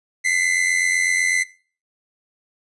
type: tone pair together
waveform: 45% pulse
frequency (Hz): 2005 / 2093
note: B6 / C7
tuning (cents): +26 / 0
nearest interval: minor second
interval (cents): 74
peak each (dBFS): -20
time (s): 0.24-1.44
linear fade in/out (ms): 20
effects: noise-tail reverb RT60 0.4 s tail -20 dB re dry + resampled to 24000 Hz